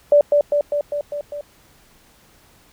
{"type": "tone with echo", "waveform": "sine", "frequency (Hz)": 583, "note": "D5", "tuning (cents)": -13, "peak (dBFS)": -8, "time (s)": [0.12, 0.21], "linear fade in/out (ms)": 2, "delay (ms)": 200, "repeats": 6, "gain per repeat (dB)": -3, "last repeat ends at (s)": 1.41, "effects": ["pink hiss -53 dBFS RMS until 2.72 s"]}